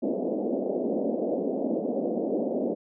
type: band-pass noise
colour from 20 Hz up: pink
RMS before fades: -28 dBFS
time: 0.02-2.75 s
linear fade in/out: 20 ms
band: 210 to 640 Hz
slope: 48 dB/octave
effects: none